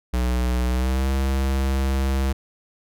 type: tone with pitch glide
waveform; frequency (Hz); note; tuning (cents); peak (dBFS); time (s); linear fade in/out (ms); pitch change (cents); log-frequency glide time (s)
square; 61.74 to 66.94; B1 to C2; 0 to +40; -20; 0.13-2.33; 10; +140; 0.66-1.09
effects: none